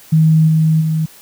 sine tone with level steps, 158.4 Hz, D#3, 31 cents sharp, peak -7 / -9 / -13 dBFS, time 0.12-1.06 s, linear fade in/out 10 ms, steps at 0.47 / 0.8 s, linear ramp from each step 20 ms, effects white hiss -42 dBFS RMS until 1.21 s

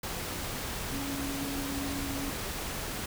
sine tone in noise, 277.2 Hz, C#4, in tune, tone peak -35 dBFS, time 0.92-2.3 s, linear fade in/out 5 ms, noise pink, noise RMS -36 dBFS, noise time 0.03-3.06 s, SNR -2 dB, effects none

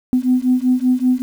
sine beating tone pair, 250.3 / 255.5 Hz, B3 / C4, +23 / -41 cents, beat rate 5.2 Hz, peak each -15 dBFS, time 0.13-1.22 s, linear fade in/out 0 ms, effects tanh soft clip ceiling -5 dBFS + 7-bit

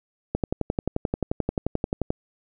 click train, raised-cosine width 2 ms, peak -10 dBFS, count 21, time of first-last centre 0.35-2.104 s, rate 11.4 Hz, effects none

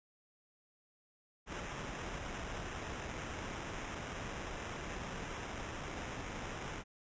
pink noise with sample-and-hold, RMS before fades -43 dBFS, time 1.46-6.84 s, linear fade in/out 50 ms, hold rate 4410 Hz, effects resampled to 16000 Hz

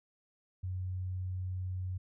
sine tone, 92.2 Hz, F#2, 6 cents flat, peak -34 dBFS, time 0.63-1.98 s, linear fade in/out 10 ms, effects none

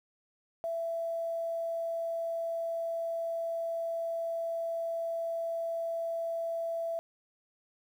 sine tone with quantisation, 666 Hz, E5, 18 cents sharp, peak -31 dBFS, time 0.64-6.99 s, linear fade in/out 0 ms, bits 10, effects none

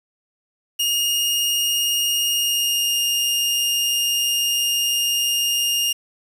sawtooth tone with pitch glide, 2847 to 2829 Hz, F7 to F7, +33 to +22 cents, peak -15 dBFS, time 0.79-5.93 s, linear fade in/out 10 ms, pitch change -11 cents, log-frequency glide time 2.31-2.99 s, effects 7-bit

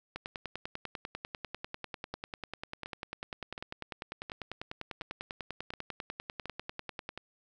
two click trains, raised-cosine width 0.3 ms, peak -24 / -22 dBFS, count 8 / 71, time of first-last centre 2.14-7.176 / 0.16-7.091 s, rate 1.39 / 10.1 Hz, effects none

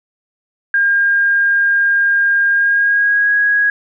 sine tone with pitch glide, 1611 to 1655.3 Hz, G6 to G#6, +47 to -6 cents, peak -10 dBFS, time 0.74-3.7 s, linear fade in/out 2 ms, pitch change +47 cents, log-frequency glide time 2.5-3.33 s, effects none

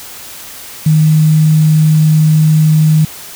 sine tone with quantisation, 155.56 Hz, D#3, in tune, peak -5 dBFS, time 0.86-3.05 s, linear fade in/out 5 ms, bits 5, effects white hiss -30 dBFS RMS until 3.35 s

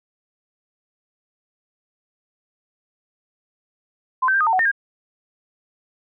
sine tone with pitch steps, 1030 / 1546 / 1587 / 1237 / 901 / 746 / 1821 / 1618 Hz, C6 / G6 / G6 / D#6 / A5 / F#5 / A#6 / G#6, -28 / -24 / +21 / -10 / +41 / +14 / -41 / -46 cents, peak -15 dBFS, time 4.22-4.716 s, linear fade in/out 10 ms, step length 62 ms, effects none

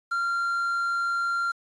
triangle tone with quantisation, 1383 Hz, F6, 17 cents flat, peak -22 dBFS, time 0.11-1.52 s, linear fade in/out 10 ms, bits 8, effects resampled to 22050 Hz

